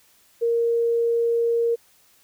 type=tone; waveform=sine; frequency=466.2 Hz; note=A#4; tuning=in tune; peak=-18 dBFS; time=0.41-1.76 s; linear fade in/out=20 ms; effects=white hiss -58 dBFS RMS until 2.23 s